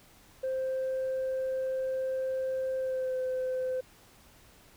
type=tone with pitch glide; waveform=sine; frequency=523.3 to 513.7 Hz; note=C5 to C5; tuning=0 to -32 cents; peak=-27 dBFS; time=0.43-3.81 s; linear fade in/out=10 ms; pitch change=-32 cents; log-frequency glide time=2.77-3.18 s; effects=tanh soft clip ceiling -27 dBFS + pink hiss -58 dBFS RMS until 4.76 s